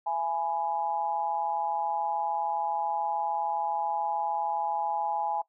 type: tone with amplitude modulation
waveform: sine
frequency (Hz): 834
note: G#5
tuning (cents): +7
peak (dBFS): -23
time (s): 0.06-5.42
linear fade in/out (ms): 10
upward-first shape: sine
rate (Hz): 159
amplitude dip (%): 80
effects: noise-tail reverb RT60 0.1 s tail -18 dB re dry